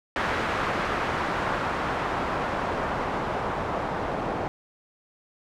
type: noise with low-pass filter sweep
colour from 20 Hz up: white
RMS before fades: -28 dBFS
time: 0.16-4.48 s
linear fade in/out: 0 ms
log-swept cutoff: 1500 to 830 Hz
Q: 1.1
effects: none

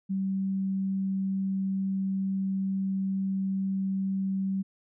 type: tone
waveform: sine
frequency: 192.7 Hz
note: G3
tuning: 29 cents flat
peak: -26 dBFS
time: 0.09-4.63 s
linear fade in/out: 20 ms
effects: none

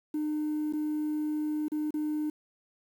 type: tone with dropouts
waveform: triangle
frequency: 303.5 Hz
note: D#4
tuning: 43 cents flat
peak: -25 dBFS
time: 0.14-2.3 s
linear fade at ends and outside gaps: 5 ms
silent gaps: 0.726-0.734 / 1.683-1.718 / 1.907-1.94 s
effects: tanh soft clip ceiling -24 dBFS + 9-bit

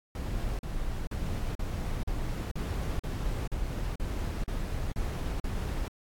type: noise bursts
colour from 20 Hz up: brown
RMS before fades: -32 dBFS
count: 12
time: 0.15-5.881 s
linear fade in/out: 2 ms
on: 440 ms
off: 41 ms
effects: AAC 64 kbps

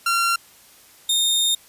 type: tone pair in turn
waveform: sawtooth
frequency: 1373 / 3665 Hz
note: F6 / A#7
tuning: -30 / -30 cents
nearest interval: octave + perfect fourth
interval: 1700 cents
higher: second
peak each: -14 dBFS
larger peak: neither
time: 0.06-0.36 / 1.09-1.55 s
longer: second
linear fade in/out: 5 ms
effects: white hiss -50 dBFS RMS until 1.68 s + resampled to 32000 Hz

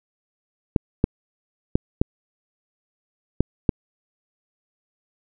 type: clicks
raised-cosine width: 3 ms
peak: -3 dBFS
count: 6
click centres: 0.762 / 1.041 / 1.755 / 2.015 / 3.406 / 3.692 s
effects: none

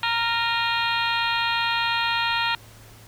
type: harmonic tone with a mistuned harmonic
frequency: 464.3 Hz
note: A#4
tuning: 7 cents flat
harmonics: 2 / 3 / 4 / 5 / 6 / 7 / 8 / 9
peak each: -26 / -28 / -29 / -30 / -31 / -31 / -32 / -33 dBFS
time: 0.03-2.55 s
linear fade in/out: 2 ms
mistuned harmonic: 5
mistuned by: +84 cents
effects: added 109 Hz sine -48 dBFS peak until 3.07 s + pink hiss -49 dBFS RMS until 3.07 s

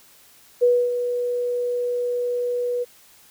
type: tone with ADSR envelope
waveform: sine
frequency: 488 Hz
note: B4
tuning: 21 cents flat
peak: -12 dBFS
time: 0.61-2.85 s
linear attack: 21 ms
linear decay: 270 ms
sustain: -9 dB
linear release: 26 ms
effects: white hiss -52 dBFS RMS until 3.3 s

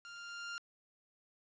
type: tone with level ramp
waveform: sawtooth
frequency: 1396.9 Hz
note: F6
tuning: in tune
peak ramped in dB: -45 to -36 dBFS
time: 0.05-0.58 s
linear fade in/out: 0 ms
effects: resampled to 16000 Hz + 11-bit

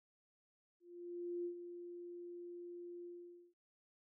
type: tone with ADSR envelope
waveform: sine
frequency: 349.2 Hz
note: F4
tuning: in tune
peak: -38 dBFS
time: 0.8-3.54 s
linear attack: 650 ms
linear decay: 93 ms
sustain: -9 dB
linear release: 490 ms
effects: none

